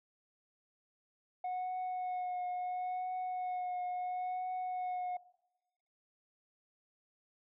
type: tone with vibrato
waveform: sine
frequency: 730 Hz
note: F#5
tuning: 24 cents flat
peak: -32 dBFS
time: 1.44-5.17 s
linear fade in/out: 5 ms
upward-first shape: triangle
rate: 0.73 Hz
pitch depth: 21 cents each way
effects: noise-tail reverb RT60 0.9 s tail -20 dB re dry + tanh soft clip ceiling -34 dBFS